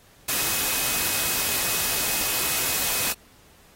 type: tone in noise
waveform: sine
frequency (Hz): 2530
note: D#7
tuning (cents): +28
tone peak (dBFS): -36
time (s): 0.28-3.13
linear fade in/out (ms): 10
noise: white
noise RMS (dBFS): -25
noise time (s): 0.28-3.13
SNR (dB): -14
effects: pink hiss -55 dBFS RMS until 3.75 s + AAC 48 kbps